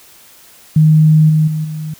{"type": "tone with level steps", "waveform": "sine", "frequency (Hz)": 155.56, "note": "D#3", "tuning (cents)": 0, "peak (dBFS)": [-5, -8, -15, -20], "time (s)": [0.76, 1.94], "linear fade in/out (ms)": 5, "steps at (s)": [1.29, 1.47, 1.64], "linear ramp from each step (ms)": 10, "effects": ["white hiss -43 dBFS RMS until 1.99 s"]}